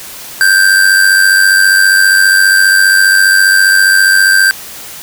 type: tone with amplitude modulation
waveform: square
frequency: 1568 Hz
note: G6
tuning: in tune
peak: -3 dBFS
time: 0.41-4.51 s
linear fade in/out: 0 ms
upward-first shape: sine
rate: 94.9 Hz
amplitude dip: 55%
effects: white hiss -28 dBFS RMS until 5.02 s